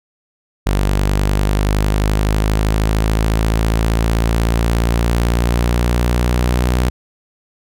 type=linear sweep; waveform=sawtooth; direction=up; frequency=49 to 61.74 Hz; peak=-9 dBFS; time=0.66-6.9 s; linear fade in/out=10 ms; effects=none